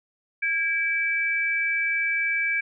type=tone pair together; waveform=sine; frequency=1635 / 2312 Hz; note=G#6 / D7; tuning=-28 / -28 cents; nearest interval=tritone; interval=600 cents; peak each=-27 / -23 dBFS; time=0.42-2.61 s; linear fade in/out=10 ms; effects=none